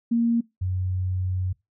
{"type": "tone pair in turn", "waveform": "sine", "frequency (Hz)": [233.1, 92.32], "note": ["A#3", "F#2"], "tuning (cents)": [0, -3], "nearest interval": "octave + major third", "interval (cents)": 1603, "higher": "first", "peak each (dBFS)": [-18, -23], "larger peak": "first", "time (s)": [[0.11, 0.41], [0.61, 1.53]], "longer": "second", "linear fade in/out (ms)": 10, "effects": ["noise-tail reverb RT60 0.2 s tail -22 dB re dry"]}